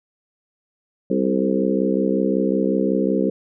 harmonic tone with a mistuned harmonic, 65.41 Hz, C2, in tune, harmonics 3 / 4 / 5 / 6 / 7 / 8, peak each -22 / -23 / -24 / -25 / -25 / -26 dBFS, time 1.1-3.3 s, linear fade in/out 5 ms, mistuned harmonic 7, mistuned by -27 cents, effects none

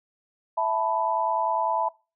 sine chord, E suspended fourth, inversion none, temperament just, 659.3 / 879 / 988.9 Hz, E5 / A5 / B5, 0 / -2 / +2 cents, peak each -27 / -26 / -26 dBFS, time 0.57-1.89 s, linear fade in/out 10 ms, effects noise-tail reverb RT60 0.3 s tail -22 dB re dry

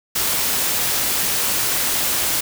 white noise, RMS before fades -20 dBFS, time 0.15-2.41 s, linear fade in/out 10 ms, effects none

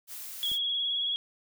blue noise, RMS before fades -41 dBFS, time 0.07-0.59 s, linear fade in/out 50 ms
sine tone with vibrato, 3322 Hz, G#7, in tune, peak -27 dBFS, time 0.43-1.16 s, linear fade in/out 0 ms, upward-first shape sine, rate 19 Hz, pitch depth 37 cents each way
click, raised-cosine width 3 ms, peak -35 dBFS, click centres 0.517 s
effects none

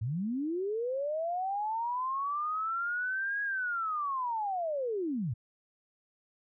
sine linear two-way sweep, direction up then down, 100 to 1661.2 to 100 Hz, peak -30 dBFS, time 0.01-5.34 s, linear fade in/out 10 ms, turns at 3.42 s, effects none

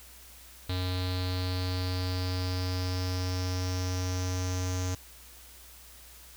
square tone with low-pass filter sweep, 91.5 Hz, F#2, 19 cents flat, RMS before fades -31 dBFS, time 0.69-4.95 s, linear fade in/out 5 ms, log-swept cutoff 4000 to 6400 Hz, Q 6.4, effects added 60 Hz sine -54 dBFS peak until 6.36 s + white hiss -52 dBFS RMS until 6.36 s

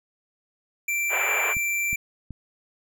square tone, 2349 Hz, D7, in tune, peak -24 dBFS, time 0.88-1.96 s, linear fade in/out 5 ms
white band-pass noise, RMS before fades -28 dBFS, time 1.09-1.55 s, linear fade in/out 50 ms, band 400 to 2600 Hz, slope 48 dB/octave
clicks, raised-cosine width 5 ms, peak -24 dBFS, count 3, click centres 1.568 / 1.93 / 2.307 s
effects none

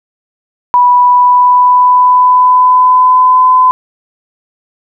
sine tone with pitch glide, 983 to 1014.7 Hz, B5 to B5, -8 to +47 cents, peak -3 dBFS, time 0.74-3.71 s, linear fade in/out 0 ms, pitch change +55 cents, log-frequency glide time 0.88-3.46 s, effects none

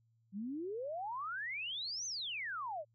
sine exponential two-way sweep, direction up then down, 185 to 6340 to 559 Hz, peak -38 dBFS, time 0.32-2.85 s, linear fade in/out 50 ms, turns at 2.06 s, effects added 114 Hz sine -70 dBFS peak until 2.94 s

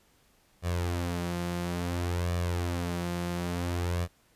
sawtooth tone with flanger, 87.31 Hz, F2, in tune, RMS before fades -31 dBFS, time 0.62-4.08 s, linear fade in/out 50 ms, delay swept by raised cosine 1.7 to 5.9 ms, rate 0.58 Hz, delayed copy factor +0.55, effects pink hiss -65 dBFS RMS until 4.35 s + resampled to 32000 Hz

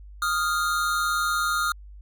square tone pair together, 1239.7 / 1400 Hz, D#6 / F6, -7 / +4 cents, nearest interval major second, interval 211 cents, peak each -26 dBFS, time 0.22-1.72 s, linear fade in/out 2 ms, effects added 50 Hz sine -41 dBFS peak until 2.01 s

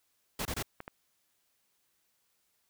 pink noise bursts, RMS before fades -35 dBFS, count 3, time 0.39-0.627 s, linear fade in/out 5 ms, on 63 ms, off 24 ms
clicks, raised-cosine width 0.5 ms, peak -26 dBFS, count 2, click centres 0.804 / 0.879 s
effects white hiss -75 dBFS RMS until 2.69 s

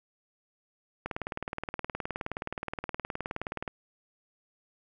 click train, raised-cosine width 0.5 ms, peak -18 dBFS, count 51, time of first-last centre 1.06-3.678 s, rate 19.1 Hz, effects none

